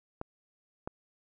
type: clicks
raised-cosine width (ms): 1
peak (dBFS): -22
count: 2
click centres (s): 0.214 / 0.875
effects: none